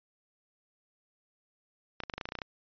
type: clicks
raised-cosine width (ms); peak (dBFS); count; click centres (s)
0.3; -20; 12; 2.003 / 2.036 / 2.098 / 2.138 / 2.18 / 2.212 / 2.255 / 2.289 / 2.321 / 2.353 / 2.388 / 2.418
effects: resampled to 11025 Hz